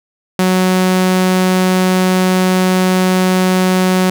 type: tone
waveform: sawtooth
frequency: 185 Hz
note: F#3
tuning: in tune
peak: -6 dBFS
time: 0.39-4.1 s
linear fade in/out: 2 ms
effects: none